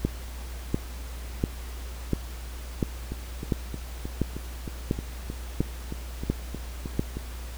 two click trains, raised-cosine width 3 ms, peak -10 / -20 dBFS, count 11 / 14, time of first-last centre 0.05-6.994 / 3.12-7.17 s, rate 1.44 / 3.21 Hz, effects added 60 Hz sine -35 dBFS peak until 7.57 s + pink hiss -45 dBFS RMS until 7.57 s

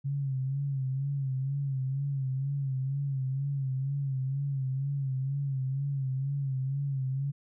sine tone with vibrato, 136 Hz, C#3, 33 cents flat, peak -28 dBFS, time 0.04-7.32 s, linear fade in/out 20 ms, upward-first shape sine, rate 2.1 Hz, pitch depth 67 cents each way, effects none

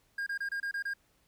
triangle tone bursts, 1617 Hz, G#6, 47 cents flat, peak -30 dBFS, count 7, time 0.18-0.937 s, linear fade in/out 5 ms, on 85 ms, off 27 ms, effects pink hiss -70 dBFS RMS until 1.27 s

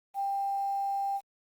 sine tone with quantisation, 792 Hz, G5, 18 cents sharp, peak -28 dBFS, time 0.14-1.21 s, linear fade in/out 50 ms, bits 9, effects Opus 24 kbps

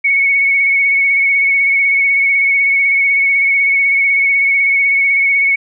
sine tone with vibrato, 2217 Hz, C#7, in tune, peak -9 dBFS, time 0.04-5.56 s, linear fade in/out 10 ms, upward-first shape sine, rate 16 Hz, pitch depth 25 cents each way, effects none

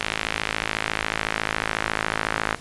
sawtooth tone with band-pass filter sweep, 54 Hz, A1, 32 cents flat, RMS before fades -27 dBFS, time 0-2.55 s, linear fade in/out 5 ms, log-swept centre 2500 to 1600 Hz, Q 1.4, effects pink hiss -42 dBFS RMS until 2.6 s + resampled to 24000 Hz

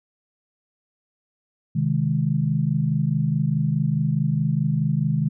sine chord, Ab major, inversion first, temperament equal, 130.81 / 155.56 / 207.7 Hz, C3 / Eb3 / Ab3, 0 / 0 / 0 cents, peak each -24 / -21 / -26 dBFS, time 1.75-5.29 s, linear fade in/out 10 ms, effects none

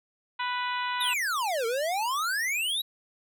harmonic tone, 493.9 Hz, B4, in tune, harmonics 2 / 3 / 4 / 5 / 6 / 7 / 8, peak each -30 / -35 / -37 / -39 / -39 / -42 / -43 dBFS, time 0.39-1.14 s, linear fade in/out 10 ms
square exponential two-way sweep, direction down then up, 3951 to 442 to 3951 Hz, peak -27 dBFS, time 1-2.82 s, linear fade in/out 10 ms, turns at 1.66 s
effects none

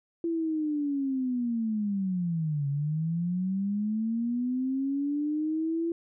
sine linear two-way sweep, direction down then up, 338.2 to 138.9 to 338.2 Hz, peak -26 dBFS, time 0.24-5.92 s, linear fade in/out 2 ms, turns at 2.68 s, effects none

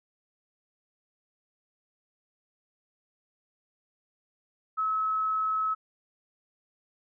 sine tone, 1291 Hz, E6, 37 cents flat, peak -25 dBFS, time 4.77-5.75 s, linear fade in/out 20 ms, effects none

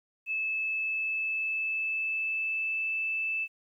sine tone with pitch glide, 2610 to 2634 Hz, E7 to E7, -18 to -2 cents, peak -28 dBFS, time 0.26-3.48 s, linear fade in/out 50 ms, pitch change +16 cents, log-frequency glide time 0.5-2.93 s, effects 11-bit

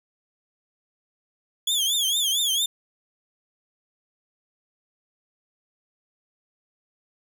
sawtooth tone with vibrato, 3355 Hz, G#7, 17 cents sharp, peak -18 dBFS, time 1.67-2.66 s, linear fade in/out 5 ms, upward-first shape triangle, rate 4.4 Hz, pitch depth 160 cents each way, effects none

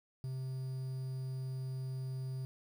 triangle tone with quantisation, 130.81 Hz, C3, in tune, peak -35 dBFS, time 0.24-2.45 s, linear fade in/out 0 ms, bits 10, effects none

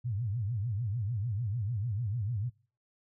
sine tone with vibrato, 109.5 Hz, A2, 8 cents flat, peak -30 dBFS, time 0.04-2.5 s, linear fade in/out 20 ms, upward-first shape triangle, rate 6.7 Hz, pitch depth 290 cents each way, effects noise-tail reverb RT60 0.4 s tail -23 dB re dry

